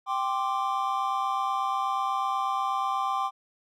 triangle chord, G suspended fourth, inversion none, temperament equal, 784 / 1046.5 / 1174.7 Hz, G5 / C6 / D6, 0 / 0 / 0 cents, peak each -28 dBFS, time 0.06-3.31 s, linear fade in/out 50 ms, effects none

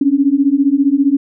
sine beating tone pair, 270.5 / 285.5 Hz, C#4 / D4, -42 / -49 cents, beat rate 15 Hz, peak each -13 / -12 dBFS, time 0.01-1.17 s, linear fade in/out 5 ms, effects none

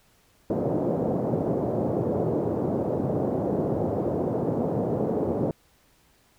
white band-pass noise, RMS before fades -26 dBFS, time 0.5-5.51 s, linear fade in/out 2 ms, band 100 to 570 Hz, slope 24 dB/octave, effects pink hiss -62 dBFS RMS until 6.38 s

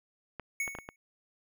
clicks, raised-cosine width 0.5 ms, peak -24 dBFS, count 5, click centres 0.397 / 0.678 / 0.751 / 0.787 / 0.889 s
square tone with exponential decay, 2217 Hz, C#7, in tune, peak -29 dBFS, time 0.6-0.96 s, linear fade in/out 2 ms, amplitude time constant 77 ms
effects none

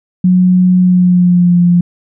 sine tone with pitch glide, 182.3 to 174.97 Hz, F#3 to F3, -25 to +4 cents, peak -5 dBFS, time 0.24-1.81 s, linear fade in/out 5 ms, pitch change -71 cents, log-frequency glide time 0.8-1.59 s, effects none

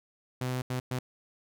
sawtooth tone bursts at uneven times, 127 Hz, B2, 49 cents sharp, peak -26 dBFS, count 3, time 0.41-0.62 / 0.7-0.8 / 0.91-0.99 s, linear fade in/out 5 ms, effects none

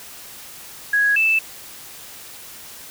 sine tone pair in turn, 1661.2 / 2639 Hz, G#6 / E7, 0 / +1 cents, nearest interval minor sixth, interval 801 cents, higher second, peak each -14 dBFS, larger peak neither, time 0.93-1.16 / 1.16-1.39 s, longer neither, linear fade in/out 5 ms, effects white hiss -39 dBFS RMS until 2.9 s

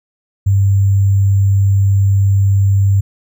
sine tone with sample-and-hold, 98.4 Hz, G2, 7 cents sharp, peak -8 dBFS, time 0.46-3.01 s, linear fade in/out 10 ms, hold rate 7350 Hz, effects none

